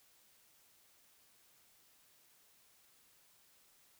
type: silence
effects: white hiss -68 dBFS RMS until 3.99 s